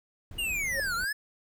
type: noise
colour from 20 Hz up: brown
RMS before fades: -43 dBFS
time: 0.31-1.05 s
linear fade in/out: 2 ms
type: linear two-way sweep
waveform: square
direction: down then up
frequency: 2889 to 1347 to 1753 Hz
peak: -29 dBFS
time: 0.38-1.13 s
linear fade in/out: 10 ms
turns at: 0.95 s
type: tone with exponential growth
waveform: sine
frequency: 548 Hz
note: C#5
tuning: 20 cents flat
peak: -28 dBFS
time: 0.67-0.8 s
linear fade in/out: 2 ms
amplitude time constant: 28 ms
effects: none